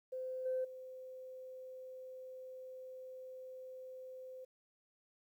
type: tone with level steps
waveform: sine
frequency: 515 Hz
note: C5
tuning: 28 cents flat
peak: -39 / -33 / -47 dBFS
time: 0.12-4.45 s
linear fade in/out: 10 ms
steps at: 0.45 / 0.64 s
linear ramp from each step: 10 ms
effects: tanh soft clip ceiling -29 dBFS + 12-bit